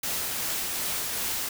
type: noise with tremolo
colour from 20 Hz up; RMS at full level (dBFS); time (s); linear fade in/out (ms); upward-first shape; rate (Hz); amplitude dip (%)
white; -29; 0.03-1.49; 5; triangle; 2.6; 25
effects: none

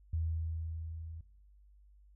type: tone with level ramp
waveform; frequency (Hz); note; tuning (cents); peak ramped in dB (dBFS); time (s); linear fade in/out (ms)
sine; 81.2; E2; -26; -30 to -43; 0.13-1.21; 5
effects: noise-tail reverb RT60 0.8 s tail -20 dB re dry + added 50 Hz sine -58 dBFS peak until 2.15 s

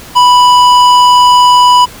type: tone with hard clipping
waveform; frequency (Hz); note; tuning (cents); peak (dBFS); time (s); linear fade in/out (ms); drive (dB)
sine; 987.8; B5; 0; -4; 0.15-1.86; 20; 12
effects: pink hiss -31 dBFS RMS until 2 s

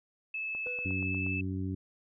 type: tone with pitch glide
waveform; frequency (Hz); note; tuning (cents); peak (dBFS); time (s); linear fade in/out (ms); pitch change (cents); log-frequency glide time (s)
sine; 2609 to 2626; E7 to E7; -18 to -7; -33; 0.34-1.41; 5; +11; 0.96-1.24
type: click train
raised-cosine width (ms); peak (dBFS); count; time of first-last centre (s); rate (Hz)
1; -35; 7; 0.55-1.265; 8.39
type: tone with exponential decay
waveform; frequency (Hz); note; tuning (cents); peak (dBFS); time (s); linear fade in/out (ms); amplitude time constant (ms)
triangle; 493.9; B4; 0; -36; 0.66-1.35; 2; 150
type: harmonic tone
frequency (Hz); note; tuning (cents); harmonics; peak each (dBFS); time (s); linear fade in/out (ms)
94.2; F#2; +32; 1 / 2 / 3 / 4; -34 / -38 / -37 / -46; 0.85-1.75; 5
effects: none

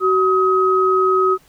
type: tone pair together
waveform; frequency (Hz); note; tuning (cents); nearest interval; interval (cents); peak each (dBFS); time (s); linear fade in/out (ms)
sine; 376.6 / 1266.7; F#4 / D#6; +31 / +31; octave + major sixth; 2100; -15; 0-1.38; 50
effects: pink hiss -53 dBFS RMS until 1.48 s

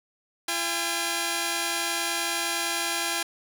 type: tone pair together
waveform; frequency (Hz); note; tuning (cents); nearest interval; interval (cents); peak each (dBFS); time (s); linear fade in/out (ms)
5% pulse; 339.9 / 810; F4 / G#5; -47 / -43; octave + minor third; 1504; -18 / -16; 0.48-3.23; 5
effects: none

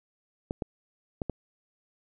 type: clicks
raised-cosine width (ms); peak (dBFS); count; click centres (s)
2; -17; 4; 0.509 / 0.622 / 1.218 / 1.297
effects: none

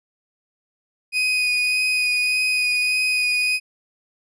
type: tone with vibrato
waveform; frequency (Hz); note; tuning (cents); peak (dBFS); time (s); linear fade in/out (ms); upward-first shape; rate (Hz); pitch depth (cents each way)
35% pulse; 2489; D#7; 0; -16; 1.12-3.6; 50; sine; 1.7; 12
effects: resampled to 22050 Hz

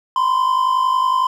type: tone pair together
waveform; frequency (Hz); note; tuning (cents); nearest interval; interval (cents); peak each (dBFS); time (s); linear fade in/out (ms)
triangle; 987.8 / 1038.7; B5 / C6; 0 / -13; minor second; 87; -19 / -13; 0.16-1.27; 2
effects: none

